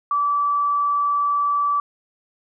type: tone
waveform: sine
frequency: 1156 Hz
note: D6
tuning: 28 cents flat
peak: -17 dBFS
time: 0.11-1.8 s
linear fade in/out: 2 ms
effects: none